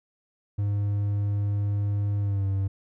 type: tone with pitch glide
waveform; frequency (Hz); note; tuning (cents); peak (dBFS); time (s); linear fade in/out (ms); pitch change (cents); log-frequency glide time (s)
triangle; 101.9 to 97.41; G#2 to G2; -32 to -10; -21; 0.58-2.68; 10; -78; 2.2-2.46
effects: none